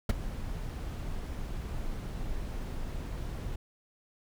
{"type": "noise with ADSR envelope", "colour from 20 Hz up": "brown", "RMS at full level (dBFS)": -18, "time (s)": [0.09, 3.56], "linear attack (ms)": 7, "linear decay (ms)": 18, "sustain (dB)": -18, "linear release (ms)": 7, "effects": []}